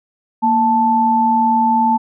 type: tone pair together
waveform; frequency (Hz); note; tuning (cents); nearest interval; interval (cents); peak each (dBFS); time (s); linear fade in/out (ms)
sine; 232.8 / 879; A#3 / A5; -2 / -2; octave + major seventh; 2300; -17 / -12; 0.42-1.98; 20
effects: none